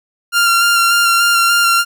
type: tone with vibrato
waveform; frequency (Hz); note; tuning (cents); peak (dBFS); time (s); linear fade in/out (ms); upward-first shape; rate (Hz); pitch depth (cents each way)
sawtooth; 1386; F6; -14; -6; 0.32-1.85; 50; square; 3.4; 14
effects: none